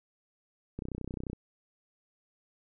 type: click train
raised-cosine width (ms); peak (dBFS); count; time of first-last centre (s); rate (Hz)
3; -24; 18; 0.79-1.331; 31.4
effects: none